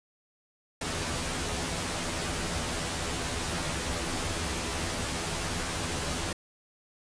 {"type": "noise with comb filter", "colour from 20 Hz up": "pink", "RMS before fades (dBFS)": -32, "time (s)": [0.81, 6.33], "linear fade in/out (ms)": 5, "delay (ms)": 12, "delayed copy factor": 0.85, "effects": ["resampled to 22050 Hz"]}